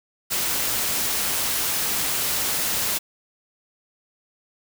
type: noise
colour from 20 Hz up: white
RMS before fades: -24 dBFS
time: 0.3-2.99 s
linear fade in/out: 20 ms
effects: none